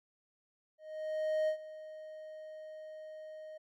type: tone with ADSR envelope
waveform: triangle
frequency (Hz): 622.3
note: D#5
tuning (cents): 0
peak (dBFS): -26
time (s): 0.78-3.58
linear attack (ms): 700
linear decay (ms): 90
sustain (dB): -17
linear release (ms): 10
effects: none